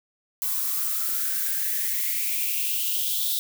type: noise with high-pass filter sweep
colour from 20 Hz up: violet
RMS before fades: -26 dBFS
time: 0.42-3.39 s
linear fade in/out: 0 ms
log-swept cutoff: 1000 to 3700 Hz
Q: 6.4
effects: none

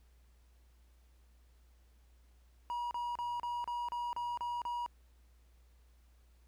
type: tone bursts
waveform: triangle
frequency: 960 Hz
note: B5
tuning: 49 cents flat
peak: -33 dBFS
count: 9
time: 2.7-4.862 s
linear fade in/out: 0 ms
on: 210 ms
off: 34 ms
effects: added 60 Hz sine -61 dBFS peak until 6.47 s + pink hiss -74 dBFS RMS until 6.47 s

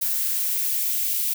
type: noise with high-pass filter sweep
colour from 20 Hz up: violet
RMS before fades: -24 dBFS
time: 0.01-1.34 s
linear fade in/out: 10 ms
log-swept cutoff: 1400 to 2500 Hz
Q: 1.6
effects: none

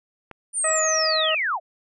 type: click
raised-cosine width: 0.5 ms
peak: -23 dBFS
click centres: 0.313 s
type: linear sweep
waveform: sine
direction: down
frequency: 9230 to 587.3 Hz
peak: -21 dBFS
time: 0.53-1.6 s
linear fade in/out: 50 ms
type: harmonic tone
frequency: 631 Hz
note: D#5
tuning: 24 cents sharp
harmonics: 1 / 2 / 3 / 4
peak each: -24 / -27 / -28 / -36 dBFS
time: 0.64-1.35 s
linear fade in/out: 5 ms
effects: none

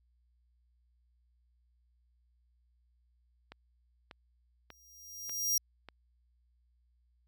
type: click train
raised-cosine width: 0.3 ms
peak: -31 dBFS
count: 5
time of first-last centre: 3.52-5.887 s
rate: 1.69 Hz
type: tone with exponential growth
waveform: sawtooth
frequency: 5700 Hz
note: F8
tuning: 34 cents sharp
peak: -23 dBFS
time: 4.7-5.58 s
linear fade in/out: 5 ms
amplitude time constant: 190 ms
effects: added 60 Hz sine -68 dBFS peak until 7.27 s

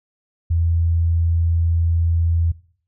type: tone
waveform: sine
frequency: 83.6 Hz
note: E2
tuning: 25 cents sharp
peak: -15 dBFS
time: 0.5-2.52 s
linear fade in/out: 10 ms
effects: noise-tail reverb RT60 0.5 s tail -19 dB re dry

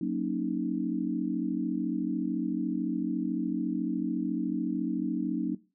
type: chord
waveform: sine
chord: D# minor seventh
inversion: first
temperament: equal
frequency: 185 / 233.1 / 277.2 / 311.1 Hz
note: F#3 / A#3 / C#4 / D#4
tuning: 0 / 0 / 0 / 0 cents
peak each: -33 dBFS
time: 0.01-5.55 s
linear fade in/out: 5 ms
effects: noise-tail reverb RT60 0.3 s tail -19 dB re dry

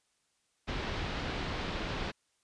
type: low-pass noise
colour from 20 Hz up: pink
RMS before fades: -36 dBFS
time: 0.67-2.12 s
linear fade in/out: 20 ms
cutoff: 4300 Hz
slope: 24 dB/octave
effects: white hiss -75 dBFS RMS until 2.43 s + resampled to 22050 Hz

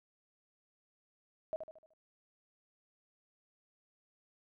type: tone with echo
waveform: sine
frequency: 633 Hz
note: D#5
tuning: 30 cents sharp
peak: -33 dBFS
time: 1.53-1.56 s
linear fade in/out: 0 ms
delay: 75 ms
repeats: 5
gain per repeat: -7 dB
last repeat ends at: 1.935 s
effects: none

